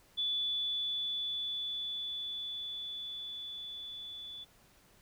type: tone with level ramp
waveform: sine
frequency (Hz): 3460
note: A7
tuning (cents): -30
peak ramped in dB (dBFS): -30 to -43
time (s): 0.17-4.45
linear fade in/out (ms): 20
effects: pink hiss -64 dBFS RMS until 5.01 s